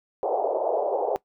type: band-pass noise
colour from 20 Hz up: pink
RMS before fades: -25 dBFS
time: 0.23-1.16 s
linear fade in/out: 0 ms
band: 420 to 810 Hz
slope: 48 dB/octave
effects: noise-tail reverb RT60 0.1 s tail -19 dB re dry